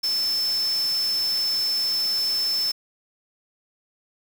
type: tone in noise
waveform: sine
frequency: 5280 Hz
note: E8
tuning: 2 cents sharp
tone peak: -21 dBFS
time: 0.03-2.72 s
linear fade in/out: 10 ms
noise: white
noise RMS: -36 dBFS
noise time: 0.03-2.72 s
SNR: +12 dB
effects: none